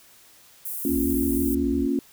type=high-pass noise; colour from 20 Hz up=white; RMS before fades=-32 dBFS; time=0.65-1.55 s; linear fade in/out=5 ms; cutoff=9900 Hz; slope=24 dB/octave
type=chord; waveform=sine; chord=Bb minor; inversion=none; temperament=equal; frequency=233.1 / 277.2 / 349.2 Hz; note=Bb3 / Db4 / F4; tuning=0 / 0 / 0 cents; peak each=-27 / -23 / -28 dBFS; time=0.85-1.99 s; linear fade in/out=2 ms
type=tone with vibrato; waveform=sine; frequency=66 Hz; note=C2; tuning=16 cents sharp; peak=-30 dBFS; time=0.88-1.88 s; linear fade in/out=50 ms; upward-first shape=square; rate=5.9 Hz; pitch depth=210 cents each way
effects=white hiss -53 dBFS RMS until 2.12 s